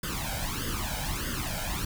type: noise with flanger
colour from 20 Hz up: pink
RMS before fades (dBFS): -32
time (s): 0.03-1.85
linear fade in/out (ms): 5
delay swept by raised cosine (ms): 0.61 to 1.32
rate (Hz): 1.6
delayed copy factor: +0.8
effects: none